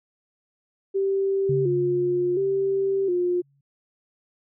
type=tone with vibrato; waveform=sine; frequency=372.5 Hz; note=F#4; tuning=12 cents sharp; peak=-20 dBFS; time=0.94-3.42 s; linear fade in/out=20 ms; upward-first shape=square; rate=0.7 Hz; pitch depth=80 cents each way
type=tone with exponential decay; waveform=sine; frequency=139.7 Hz; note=C#3; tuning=14 cents sharp; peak=-22 dBFS; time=1.49-3.61 s; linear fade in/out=5 ms; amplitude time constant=460 ms
effects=none

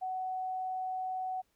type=tone; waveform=sine; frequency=747 Hz; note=F#5; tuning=16 cents sharp; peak=-33 dBFS; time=0.01-1.42 s; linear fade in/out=20 ms; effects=pink hiss -75 dBFS RMS until 1.55 s

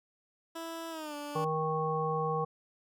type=tone with pitch glide; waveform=15% pulse; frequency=329.6 to 291.9 Hz; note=E4 to D4; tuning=0 to -10 cents; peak=-32 dBFS; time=0.55-1.45 s; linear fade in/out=10 ms; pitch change=-210 cents; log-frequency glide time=0.9-1.15 s
type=harmonic tone; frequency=157.3 Hz; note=D#3; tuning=19 cents sharp; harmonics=1 / 3 / 5 / 7; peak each=-35 / -33 / -36 / -34 dBFS; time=1.35-2.45 s; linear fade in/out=10 ms
effects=none

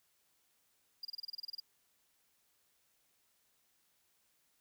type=tone bursts; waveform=triangle; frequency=4827 Hz; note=D8; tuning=47 cents sharp; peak=-38 dBFS; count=12; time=1.03-1.601 s; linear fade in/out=5 ms; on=21 ms; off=29 ms; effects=white hiss -75 dBFS RMS until 4.6 s

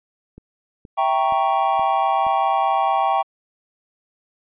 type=click train; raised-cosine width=3 ms; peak=-27 dBFS; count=5; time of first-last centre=0.38-2.267 s; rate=2.12 Hz
type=chord; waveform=triangle; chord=E diminished seventh; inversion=none; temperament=equal; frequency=659.3 / 784 / 932.3 / 1108.7 Hz; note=E5 / G5 / Bb5 / Db6; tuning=0 / 0 / 0 / 0 cents; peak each=-23 / -17 / -22 / -21 dBFS; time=0.97-3.23 s; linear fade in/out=20 ms
effects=resampled to 8000 Hz

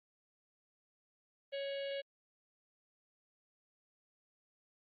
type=harmonic tone with a mistuned harmonic; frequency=554.4 Hz; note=C#5; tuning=in tune; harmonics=1 / 3 / 4 / 5 / 6 / 7 / 8; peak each=-38 / -51 / -51 / -49 / -53 / -56 / -59 dBFS; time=1.52-2.02 s; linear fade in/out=20 ms; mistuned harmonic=5; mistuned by=+62 cents; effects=Opus 32 kbps

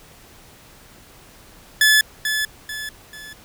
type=tone with echo; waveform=sawtooth; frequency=1725 Hz; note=A6; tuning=35 cents flat; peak=-8 dBFS; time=1.81-2.01 s; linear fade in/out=2 ms; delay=440 ms; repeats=3; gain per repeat=-8 dB; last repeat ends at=3.33 s; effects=pink hiss -47 dBFS RMS until 3.44 s

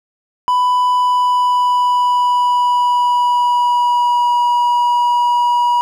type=tone with pitch glide; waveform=triangle; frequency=994 to 966.3 Hz; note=B5 to B5; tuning=+11 to -38 cents; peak=-9 dBFS; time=0.48-5.81 s; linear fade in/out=0 ms; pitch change=-49 cents; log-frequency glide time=0.92-4.34 s; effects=none

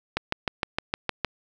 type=click train; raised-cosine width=0.3 ms; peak=-8 dBFS; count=8; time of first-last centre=0.17-1.247 s; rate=6.5 Hz; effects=none

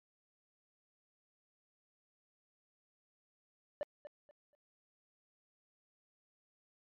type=tone with echo; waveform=triangle; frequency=587.3 Hz; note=D5; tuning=in tune; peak=-32 dBFS; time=3.81-3.83 s; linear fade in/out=0 ms; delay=240 ms; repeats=3; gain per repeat=-12 dB; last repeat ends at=4.55 s; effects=low-pass 3000 Hz 12 dB/octave + MP3 96 kbps

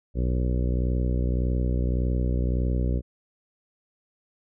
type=harmonic tone; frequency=61.74 Hz; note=B1; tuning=in tune; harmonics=1 / 2 / 3 / 4 / 5 / 6 / 7 / 8 / 9; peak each=-23 / -29 / -33 / -35 / -37 / -39 / -40 / -41 / -42 dBFS; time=0.14-3.02 s; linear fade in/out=50 ms; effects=none

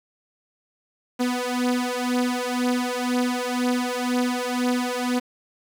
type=beating tone pair; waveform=sawtooth; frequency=246.9 / 248.9 Hz; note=B3 / B3; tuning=0 / +14 cents; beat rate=2 Hz; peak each=-21 dBFS; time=1.19-5.2 s; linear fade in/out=20 ms; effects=low-pass 11000 Hz 12 dB/octave + 7-bit

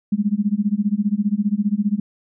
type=tone with tremolo; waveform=sine; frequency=206.2 Hz; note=G#3; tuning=12 cents flat; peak=-13 dBFS; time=0.12-2 s; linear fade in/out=5 ms; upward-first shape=sine; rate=15 Hz; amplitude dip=95%; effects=none

